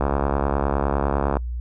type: click train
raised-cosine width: 1 ms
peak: -7 dBFS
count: 96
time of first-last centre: 0.01-1.369 s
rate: 69.9 Hz
effects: noise-tail reverb RT60 0.1 s tail -26 dB re dry + added 60 Hz sine -25 dBFS peak until 1.6 s